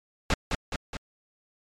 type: noise with echo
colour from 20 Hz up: pink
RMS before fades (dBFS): -22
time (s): 0.3-0.34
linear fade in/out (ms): 2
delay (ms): 210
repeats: 3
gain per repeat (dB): -4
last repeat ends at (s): 0.97
effects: low-pass 5000 Hz 12 dB/octave + MP3 96 kbps